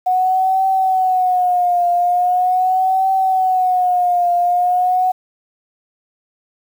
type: tone with vibrato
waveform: sine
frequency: 733 Hz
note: F#5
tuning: 16 cents flat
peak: -12 dBFS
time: 0.06-5.12 s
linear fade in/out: 10 ms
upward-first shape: triangle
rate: 0.41 Hz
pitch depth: 81 cents each way
effects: 7-bit